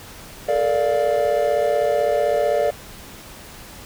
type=chord; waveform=triangle; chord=Bb major seventh; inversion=third; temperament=equal with one note detuned; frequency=430.4 / 466.2 / 587.3 / 698.5 Hz; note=A4 / Bb4 / D5 / F5; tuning=-38 / 0 / 0 / 0 cents; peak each=-23 / -22 / -17 / -22 dBFS; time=0.48-2.71 s; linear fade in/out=10 ms; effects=pink hiss -40 dBFS RMS until 3.85 s